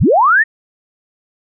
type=linear sweep; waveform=sine; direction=up; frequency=34.47 to 1889 Hz; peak=-7 dBFS; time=0-0.44 s; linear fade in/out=20 ms; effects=none